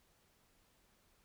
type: silence
effects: pink hiss -72 dBFS RMS until 1.24 s